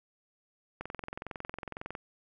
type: click train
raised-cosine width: 0.5 ms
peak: -23 dBFS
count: 26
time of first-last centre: 0.81-1.952 s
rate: 21.9 Hz
effects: none